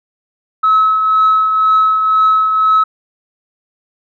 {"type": "tone with tremolo", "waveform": "sine", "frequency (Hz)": 1290, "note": "E6", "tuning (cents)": -38, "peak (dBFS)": -5, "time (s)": [0.63, 2.84], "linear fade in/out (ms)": 10, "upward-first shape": "triangle", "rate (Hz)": 2, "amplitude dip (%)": 50, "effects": ["tanh soft clip ceiling -4 dBFS"]}